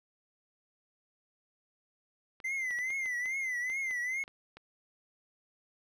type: clicks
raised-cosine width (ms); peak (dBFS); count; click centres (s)
0.3; -33; 11; 2.402 / 2.708 / 2.788 / 2.904 / 3.059 / 3.258 / 3.7 / 3.91 / 4.239 / 4.279 / 4.57
type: tone with vibrato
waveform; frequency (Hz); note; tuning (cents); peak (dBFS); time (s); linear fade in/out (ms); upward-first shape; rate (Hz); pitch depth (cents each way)
triangle; 2045; C7; -40; -30; 2.44-4.24; 10; triangle; 2.4; 120
effects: none